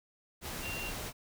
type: tone in noise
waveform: sine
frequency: 2761 Hz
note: F7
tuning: 20 cents flat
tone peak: -39 dBFS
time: 0.61-0.93 s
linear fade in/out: 50 ms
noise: pink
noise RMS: -40 dBFS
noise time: 0.41-1.13 s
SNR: -2 dB
effects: none